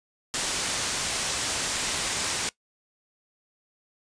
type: low-pass noise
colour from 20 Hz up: white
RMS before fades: -29 dBFS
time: 0.34-2.49 s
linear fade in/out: 0 ms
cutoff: 9100 Hz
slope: 24 dB/octave
effects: noise-tail reverb RT60 0.1 s tail -20 dB re dry + resampled to 22050 Hz